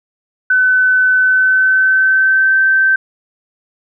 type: tone with pitch glide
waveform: sine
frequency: 1511 to 1551.7 Hz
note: F#6 to G6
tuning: +36 to -18 cents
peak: -8 dBFS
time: 0.5-2.96 s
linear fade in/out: 5 ms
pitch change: +46 cents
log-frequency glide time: 1.17-2.59 s
effects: none